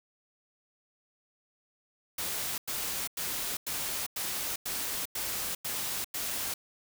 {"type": "noise bursts", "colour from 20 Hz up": "white", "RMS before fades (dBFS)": -34, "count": 9, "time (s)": [2.18, 6.54], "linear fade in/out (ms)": 5, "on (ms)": 400, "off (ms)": 95, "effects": []}